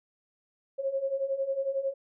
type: beating tone pair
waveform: sine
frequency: 535 / 546 Hz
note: C5 / C#5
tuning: +38 / -26 cents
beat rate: 11 Hz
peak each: -33 / -29 dBFS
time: 0.78-1.94 s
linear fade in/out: 20 ms
effects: none